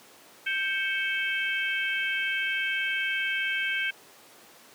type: harmonic tone with a mistuned harmonic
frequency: 523.3 Hz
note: C5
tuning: in tune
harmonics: 3 / 4 / 5 / 6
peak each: -29 / -31 / -33 / -35 dBFS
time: 0.46-3.91 s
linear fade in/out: 10 ms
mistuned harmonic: 4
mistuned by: +110 cents
effects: pink hiss -52 dBFS RMS until 4.74 s + high-pass 300 Hz 12 dB/octave